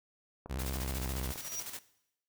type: click train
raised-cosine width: 1 ms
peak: -30 dBFS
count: 4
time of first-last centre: 0.46-1.358 s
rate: 3.34 Hz
type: tone with vibrato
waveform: sawtooth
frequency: 65.41 Hz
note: C2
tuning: in tune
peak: -31 dBFS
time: 0.49-1.33 s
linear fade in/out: 20 ms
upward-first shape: sine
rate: 15 Hz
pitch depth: 160 cents each way
type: noise with tremolo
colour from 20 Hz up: white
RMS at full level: -41 dBFS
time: 0.59-1.79 s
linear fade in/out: 2 ms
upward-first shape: square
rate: 14 Hz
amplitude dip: 55%
type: tone with exponential growth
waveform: square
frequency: 5770 Hz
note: F#8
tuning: 44 cents flat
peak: -34 dBFS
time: 1.18-1.6 s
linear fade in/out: 0 ms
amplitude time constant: 91 ms
effects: noise-tail reverb RT60 0.8 s tail -18 dB re dry